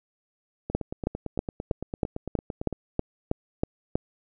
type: two click trains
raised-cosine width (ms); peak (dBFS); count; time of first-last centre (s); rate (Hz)
2; -18 / -10; 19 / 11; 0.7-2.727 / 0.75-3.955; 8.88 / 3.12
effects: none